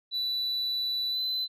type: tone with pitch glide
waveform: sine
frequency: 3965 to 4030 Hz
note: B7 to B7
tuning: +6 to +34 cents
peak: -25 dBFS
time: 0.11-1.48 s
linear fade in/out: 50 ms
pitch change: +28 cents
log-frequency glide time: 1.1-1.2 s
effects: tanh soft clip ceiling -26 dBFS